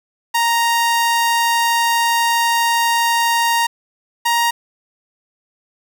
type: tone pair in turn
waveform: sawtooth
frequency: 932.3 / 937.7 Hz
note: A#5 / A#5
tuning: 0 / +10 cents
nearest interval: unison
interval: 10 cents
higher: second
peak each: -10 dBFS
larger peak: neither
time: 0.34-3.67 / 4.25-4.51 s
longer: first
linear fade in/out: 10 ms
effects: 7-bit